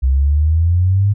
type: exponential sweep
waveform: sine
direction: up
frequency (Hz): 63.9 to 103.83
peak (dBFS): -10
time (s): 0.02-1.14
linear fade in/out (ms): 20
effects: none